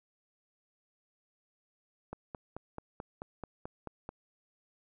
click train, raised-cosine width 1 ms, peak -26 dBFS, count 10, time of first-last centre 2.13-4.091 s, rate 4.59 Hz, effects none

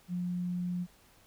sine tone, 177.9 Hz, F3, 32 cents sharp, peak -31 dBFS, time 0.08-0.87 s, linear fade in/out 50 ms, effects pink hiss -62 dBFS RMS until 1.26 s

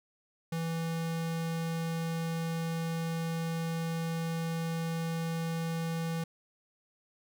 square tone, 164.81 Hz, E3, in tune, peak -32 dBFS, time 0.52-6.24 s, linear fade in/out 5 ms, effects none

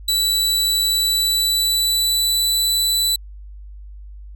sawtooth tone with pitch glide, 3951 to 3976 Hz, B7 to B7, 0 to +11 cents, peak -13 dBFS, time 0.08-3.16 s, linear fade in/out 5 ms, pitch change +11 cents, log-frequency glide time 0.88-2.67 s, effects added 50 Hz sine -34 dBFS peak until 4.35 s

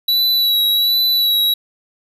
square tone with vibrato, 3926 Hz, B7, 11 cents flat, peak -13 dBFS, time 0.08-1.54 s, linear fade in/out 5 ms, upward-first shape sine, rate 1.3 Hz, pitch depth 28 cents each way, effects none

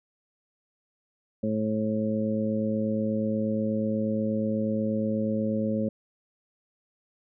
harmonic tone, 108.3 Hz, A2, 27 cents flat, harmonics 1 / 2 / 3 / 4 / 5, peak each -35 / -26 / -36 / -36 / -31 dBFS, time 1.43-5.89 s, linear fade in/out 5 ms, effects none

